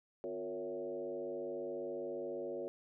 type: tone with frequency modulation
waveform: sine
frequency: 457.3 Hz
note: A#4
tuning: 33 cents flat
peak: -38 dBFS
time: 0.24-2.68 s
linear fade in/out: 0 ms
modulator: 100 Hz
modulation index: 1.5
effects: none